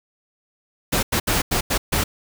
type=noise bursts at uneven times; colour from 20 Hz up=pink; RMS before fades=-20 dBFS; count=6; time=0.92-1.03 / 1.12-1.2 / 1.27-1.42 / 1.51-1.61 / 1.7-1.78 / 1.92-2.04 s; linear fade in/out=10 ms; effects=none